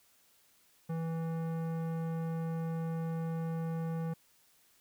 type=tone with tanh clipping; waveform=sine; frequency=163.9 Hz; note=E3; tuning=10 cents flat; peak=-35 dBFS; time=0.89-4.14 s; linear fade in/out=10 ms; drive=16 dB; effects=white hiss -67 dBFS RMS until 4.8 s